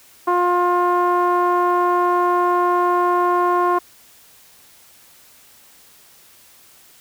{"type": "tone with low-pass filter", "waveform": "sawtooth", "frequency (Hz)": 354.3, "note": "F4", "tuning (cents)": 25, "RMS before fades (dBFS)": -17, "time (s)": [0.27, 3.79], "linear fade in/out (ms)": 10, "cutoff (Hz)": 1100, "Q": 4.1, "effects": ["white hiss -49 dBFS RMS until 7 s"]}